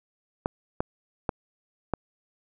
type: clicks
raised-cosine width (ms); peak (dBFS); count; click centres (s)
1; -11; 4; 0.459 / 0.805 / 1.292 / 1.937
effects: none